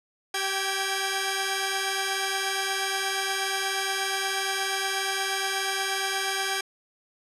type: tone cluster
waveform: 10% pulse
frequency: 386.8 / 782 / 1651 Hz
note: G4 / G5 / G#6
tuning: -23 / -4 / -11 cents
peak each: -22 dBFS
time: 0.34-6.61 s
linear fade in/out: 5 ms
effects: low-pass 11000 Hz 12 dB/octave